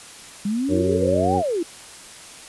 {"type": "exponential two-way sweep", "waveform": "sine", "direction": "up then down", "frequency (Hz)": [196, 821, 315.1], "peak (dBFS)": -20, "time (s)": [0.45, 1.63], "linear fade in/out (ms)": 5, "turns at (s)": 1.36}
{"type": "harmonic tone", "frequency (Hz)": 92.5, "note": "F#2", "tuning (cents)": 0, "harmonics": [1, 2, 3, 4, 5, 6], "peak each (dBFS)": [-26, -26, -26, -26, -26, -26], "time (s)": [0.68, 1.43], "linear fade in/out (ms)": 50}
{"effects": ["white hiss -41 dBFS RMS until 2.48 s", "resampled to 24000 Hz"]}